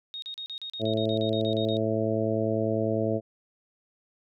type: tone bursts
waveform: sine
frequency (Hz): 3729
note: A#7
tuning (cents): 0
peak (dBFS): -34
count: 14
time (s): 0.14-1.769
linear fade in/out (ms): 0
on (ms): 82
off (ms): 37
type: harmonic tone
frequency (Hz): 110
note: A2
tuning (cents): 0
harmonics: 1 / 2 / 3 / 4 / 5 / 6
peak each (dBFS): -31 / -31 / -31 / -31 / -31 / -31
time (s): 0.79-3.21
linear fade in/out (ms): 50
effects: none